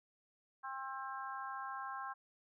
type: harmonic tone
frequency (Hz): 266.4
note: C4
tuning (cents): +31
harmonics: 3 / 4 / 5 / 6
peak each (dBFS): -47 / -44 / -48 / -49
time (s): 0.63-2.14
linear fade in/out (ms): 20
effects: none